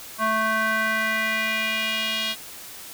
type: tone with band-pass filter sweep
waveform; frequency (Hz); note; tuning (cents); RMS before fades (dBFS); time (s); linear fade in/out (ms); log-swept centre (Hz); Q
square; 220; A3; 0; -24; 0.18-2.36; 50; 1200 to 3400; 2.8
effects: white hiss -40 dBFS RMS until 2.93 s